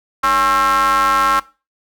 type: ring-modulated tone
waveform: square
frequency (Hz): 129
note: C3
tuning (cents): -24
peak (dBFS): -10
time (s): 0.23-1.4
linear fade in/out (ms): 10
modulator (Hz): 1210
effects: noise-tail reverb RT60 0.3 s tail -19 dB re dry